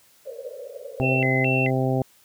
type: band-pass noise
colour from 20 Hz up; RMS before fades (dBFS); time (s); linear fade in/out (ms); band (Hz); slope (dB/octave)
white; -37; 0.25-1.27; 20; 470 to 570; 96
type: harmonic tone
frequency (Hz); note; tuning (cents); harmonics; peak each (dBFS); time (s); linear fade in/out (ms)
130.81; C3; 0; 1 / 2 / 3 / 4 / 5 / 6; -23 / -26 / -28 / -29 / -30 / -31; 1-2.02; 0
type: tone with vibrato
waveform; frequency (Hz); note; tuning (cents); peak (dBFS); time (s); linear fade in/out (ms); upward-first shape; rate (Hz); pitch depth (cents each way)
sine; 2349; D7; 0; -23; 1.01-1.71; 50; square; 2.3; 240
effects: white hiss -57 dBFS RMS until 2.24 s